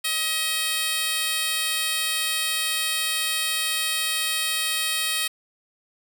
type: tone with high-pass filter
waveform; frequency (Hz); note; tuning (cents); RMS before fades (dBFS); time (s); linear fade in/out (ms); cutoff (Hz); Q
10% pulse; 634; D#5; +32; -25; 0.04-5.28; 10; 2700; 0.54
effects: none